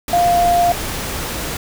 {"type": "tone in noise", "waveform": "sine", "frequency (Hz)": 698.5, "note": "F5", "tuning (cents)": 0, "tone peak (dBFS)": -11, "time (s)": [0.13, 0.72], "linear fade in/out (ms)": 2, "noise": "pink", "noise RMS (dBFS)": -24, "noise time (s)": [0.08, 1.57], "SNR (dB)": 10, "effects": []}